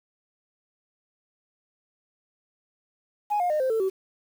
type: tone with pitch steps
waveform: sine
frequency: 832 / 711.9 / 609.1 / 521.1 / 445.9 / 381.5 Hz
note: G#5 / F5 / D#5 / C5 / A4 / G4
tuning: +3 / +33 / -37 / -7 / +23 / -47 cents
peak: -20 dBFS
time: 3.3-3.9 s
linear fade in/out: 20 ms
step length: 100 ms
effects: tanh soft clip ceiling -19 dBFS + 8-bit

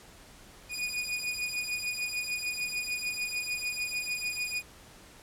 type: beating tone pair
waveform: sawtooth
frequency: 2458 / 2464.7 Hz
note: D#7 / D#7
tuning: -22 / -17 cents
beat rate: 6.7 Hz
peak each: -31 dBFS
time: 0.69-4.63 s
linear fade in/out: 50 ms
effects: pink hiss -53 dBFS RMS until 5.22 s + low-pass 12000 Hz 12 dB/octave

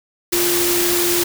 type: tone in noise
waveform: sine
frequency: 349.2 Hz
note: F4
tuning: in tune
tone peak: -19 dBFS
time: 0.32-1.24 s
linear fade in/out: 10 ms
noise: white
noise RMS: -19 dBFS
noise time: 0.32-1.24 s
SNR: -3 dB
effects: none

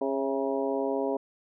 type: harmonic tone with a mistuned harmonic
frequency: 136.6 Hz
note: C#3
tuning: 25 cents flat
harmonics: 2 / 3 / 4 / 5 / 6 / 7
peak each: -32 / -30 / -32 / -34 / -40 / -38 dBFS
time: 0.01-1.17 s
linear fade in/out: 5 ms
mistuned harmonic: 5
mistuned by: -46 cents
effects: none

